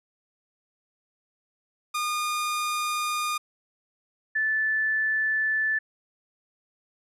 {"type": "tone pair in turn", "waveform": ["sawtooth", "sine"], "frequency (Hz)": [1218, 1749.6], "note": ["D#6", "A6"], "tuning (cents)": [-37, -10], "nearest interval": "tritone", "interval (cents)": 627, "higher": "second", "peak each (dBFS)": -22, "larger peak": "neither", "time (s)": [[1.94, 3.38], [4.35, 5.79]], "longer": "neither", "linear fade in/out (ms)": 10, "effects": ["resampled to 32000 Hz"]}